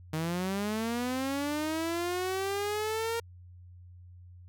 sawtooth linear sweep, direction up, 154.2 to 466.2 Hz, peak -26 dBFS, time 0.13-3.2 s, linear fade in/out 5 ms, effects added 89 Hz sine -48 dBFS peak until 4.48 s

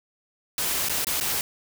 white noise with dropouts, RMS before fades -26 dBFS, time 0.58-1.41 s, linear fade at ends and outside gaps 1 ms, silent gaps 0.887-0.895 / 1.046-1.069 / 1.201-1.209 s, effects none

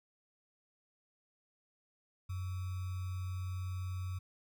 sine tone with sample-and-hold, 92.1 Hz, F#2, 7 cents flat, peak -36 dBFS, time 2.29-4.19 s, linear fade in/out 10 ms, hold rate 1225 Hz, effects none

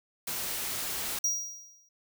white noise, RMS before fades -34 dBFS, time 0.27-1.19 s, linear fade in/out 5 ms
square tone with exponential decay, 5740 Hz, F8, 47 cents sharp, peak -24 dBFS, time 1.24-1.89 s, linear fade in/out 5 ms, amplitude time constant 140 ms
effects none

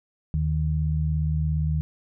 sine tone pair together, 77.18 / 154.5 Hz, D#2 / D#3, -13 / -12 cents, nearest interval octave, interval 1201 cents, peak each -24 dBFS, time 0.34-1.81 s, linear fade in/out 0 ms, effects none

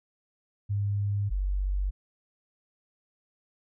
sine tone pair in turn, 101.4 / 47.85 Hz, G#2 / G1, -41 / -41 cents, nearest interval octave + minor second, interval 1300 cents, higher first, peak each -25 dBFS, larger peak neither, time 0.69-1.3 / 1.3-1.91 s, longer neither, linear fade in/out 20 ms, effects none

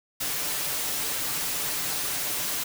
white noise with comb filter, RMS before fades -29 dBFS, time 0.2-2.64 s, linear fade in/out 10 ms, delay 6.8 ms, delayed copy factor +0.5, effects none

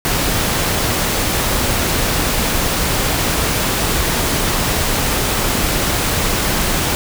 pink noise, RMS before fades -17 dBFS, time 0.05-6.95 s, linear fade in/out 0 ms, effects none

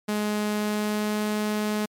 sawtooth tone with pitch glide, 210 to 211.5 Hz, G#3 to G#3, +19 to +32 cents, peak -20 dBFS, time 0.08-1.86 s, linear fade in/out 10 ms, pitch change +13 cents, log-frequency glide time 0.51-1.27 s, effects MP3 96 kbps

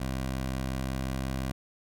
15% pulse tone with pitch glide, 65.41 to 65.79 Hz, C2 to C2, 0 to +10 cents, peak -24 dBFS, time 0-1.52 s, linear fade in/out 5 ms, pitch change +10 cents, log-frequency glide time 0.6-1.21 s, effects none

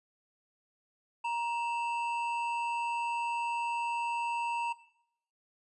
triangle tone pair together, 940 / 2660 Hz, A#5 / E7, +14 / +15 cents, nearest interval octave + tritone, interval 1801 cents, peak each -29 / -37 dBFS, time 1.24-4.73 s, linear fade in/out 10 ms, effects noise-tail reverb RT60 0.7 s tail -18 dB re dry + resampled to 24000 Hz

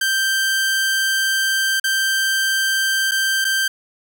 sawtooth tone with dropouts, 1568 Hz, G6, in tune, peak -13 dBFS, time 0.01-3.68 s, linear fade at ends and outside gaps 5 ms, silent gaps 1.799-1.84 / 3.112-3.117 / 3.445-3.449 s, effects none

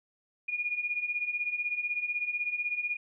sine beating tone pair, 2426 / 2442 Hz, D#7 / D#7, -44 / -33 cents, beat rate 16 Hz, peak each -35 / -31 dBFS, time 0.48-2.97 s, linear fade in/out 10 ms, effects none

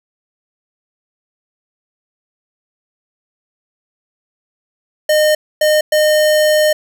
square tone bursts at uneven times, 611 Hz, D#5, 32 cents flat, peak -10 dBFS, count 3, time 5.09-5.35 / 5.61-5.81 / 5.92-6.73 s, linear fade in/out 5 ms, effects none

